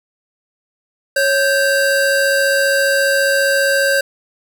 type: tone pair together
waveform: square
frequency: 552.6 / 1563 Hz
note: C#5 / G6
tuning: -6 / -6 cents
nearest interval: octave + tritone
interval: 1800 cents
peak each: -16 dBFS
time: 1.16-4.01 s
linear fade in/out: 5 ms
effects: none